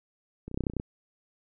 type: clicks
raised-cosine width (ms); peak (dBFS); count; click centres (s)
3; -26 / -28 / -19 / -16 / -14 / -21 / -13 / -20 / -30 / -17 / -20; 11; 0.48 / 0.514 / 0.544 / 0.575 / 0.607 / 0.638 / 0.668 / 0.699 / 0.736 / 0.767 / 0.799
effects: none